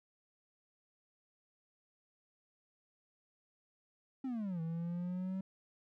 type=exponential two-way sweep; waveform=triangle; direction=down then up; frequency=272.4 to 161.9 to 191.7 Hz; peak=-34 dBFS; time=4.24-5.41 s; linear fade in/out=5 ms; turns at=4.61 s; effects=none